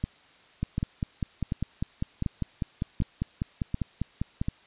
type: two click trains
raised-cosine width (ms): 5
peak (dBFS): -15 / -15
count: 20 / 7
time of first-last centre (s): 0.63-4.415 / 0.04-4.484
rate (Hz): 5.02 / 1.35
effects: white hiss -57 dBFS RMS until 4.66 s + resampled to 8000 Hz